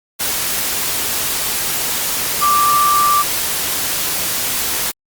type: tone in noise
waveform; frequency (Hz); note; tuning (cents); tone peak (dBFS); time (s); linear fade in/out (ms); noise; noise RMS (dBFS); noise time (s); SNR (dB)
sine; 1174.7; D6; 0; -11; 2.41-3.23; 20; white; -19; 0.19-4.92; +5
effects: Opus 48 kbps